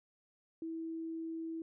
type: tone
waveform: sine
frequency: 326.2 Hz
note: E4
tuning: 18 cents flat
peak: -38 dBFS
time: 0.62-1.62 s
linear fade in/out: 2 ms
effects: none